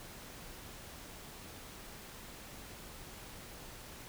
silence, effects pink hiss -50 dBFS RMS until 4.08 s

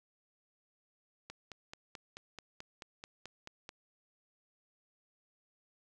click train, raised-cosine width 0.2 ms, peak -28 dBFS, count 12, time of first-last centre 1.3-3.691 s, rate 4.6 Hz, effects none

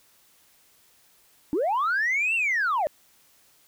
sine linear two-way sweep, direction up then down, 270.3 to 2771 to 554 Hz, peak -20 dBFS, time 1.53-2.87 s, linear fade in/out 0 ms, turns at 2.35 s, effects tanh soft clip ceiling -19 dBFS + white hiss -60 dBFS RMS until 3.67 s

